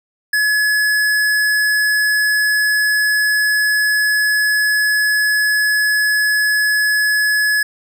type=tone with hard clipping; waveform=sine; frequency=1700 Hz; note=G#6; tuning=40 cents sharp; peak=-14 dBFS; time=0.33-7.63 s; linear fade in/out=5 ms; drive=18 dB; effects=none